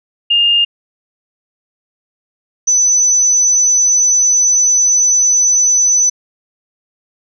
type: tone pair in turn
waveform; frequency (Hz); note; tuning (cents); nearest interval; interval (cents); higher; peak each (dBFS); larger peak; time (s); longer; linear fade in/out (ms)
sine; 2821 / 6003; F7 / F#8; +17 / +24; octave + minor second; 1307; second; -8; neither; 0.3-0.65 / 2.67-6.1; second; 10
effects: none